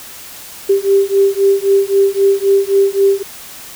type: beating tone pair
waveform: sine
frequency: 392 / 395.8 Hz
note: G4 / G4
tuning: 0 / +17 cents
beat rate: 3.8 Hz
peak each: -12 dBFS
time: 0.69-3.23 s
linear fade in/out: 10 ms
effects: white hiss -33 dBFS RMS until 3.75 s